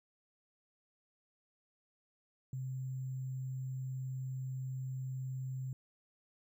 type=tone with sample-and-hold; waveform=sine; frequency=130.81 Hz; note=C3; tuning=in tune; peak=-37 dBFS; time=2.53-5.73 s; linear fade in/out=2 ms; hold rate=7350 Hz; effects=none